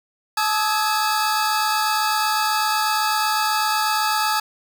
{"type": "tone cluster", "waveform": "45% pulse", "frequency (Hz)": [862, 1228, 1296, 1667, 4643], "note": ["A5", "D#6", "E6", "G#6", "D8"], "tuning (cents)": [-36, -23, -30, 6, -21], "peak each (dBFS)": [-22, -29, -24, -27, -27], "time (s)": [0.37, 4.4], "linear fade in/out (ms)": 5, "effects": []}